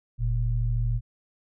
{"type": "tone pair together", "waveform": "sine", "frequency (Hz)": [43.65, 116.54], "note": ["F1", "A#2"], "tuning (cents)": [0, 0], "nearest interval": "octave + perfect fourth", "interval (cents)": 1700, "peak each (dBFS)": -25, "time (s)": [0.18, 1.01], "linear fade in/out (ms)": 50, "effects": []}